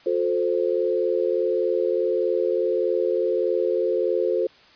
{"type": "chord", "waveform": "sine", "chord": "F major", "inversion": "none", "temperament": "equal with one note detuned", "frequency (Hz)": [358.4, 440, 523.3], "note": ["F4", "A4", "C5"], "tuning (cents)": [45, 0, 0], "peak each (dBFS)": -24, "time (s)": [0.06, 4.47], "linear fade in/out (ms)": 5, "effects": ["white hiss -52 dBFS RMS until 4.75 s", "resampled to 11025 Hz"]}